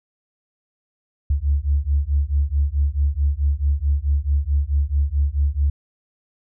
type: beating tone pair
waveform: sine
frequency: 69.3 / 73.9 Hz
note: C#2 / D2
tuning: 0 / +11 cents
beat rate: 4.6 Hz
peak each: -19 / -19 dBFS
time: 1.3-5.7 s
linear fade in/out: 5 ms
effects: tanh soft clip ceiling -9 dBFS